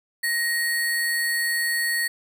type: tone with sample-and-hold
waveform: sine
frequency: 1881 Hz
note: A#6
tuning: 15 cents sharp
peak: -21 dBFS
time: 0.23-2.08 s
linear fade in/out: 10 ms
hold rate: 6300 Hz
effects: none